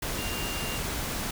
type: tone in noise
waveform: sine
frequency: 2794 Hz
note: F7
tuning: in tune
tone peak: -37 dBFS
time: 0.18-0.78 s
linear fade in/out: 5 ms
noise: pink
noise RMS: -32 dBFS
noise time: 0.02-1.31 s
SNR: -8 dB
effects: none